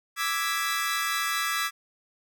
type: chord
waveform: sawtooth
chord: E dominant seventh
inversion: third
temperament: equal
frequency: 1174.7 / 1318.5 / 1661.2 / 1975.5 Hz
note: D6 / E6 / G#6 / B6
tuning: 0 / 0 / 0 / 0 cents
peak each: -28 dBFS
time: 0.16-1.71 s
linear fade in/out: 50 ms
effects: none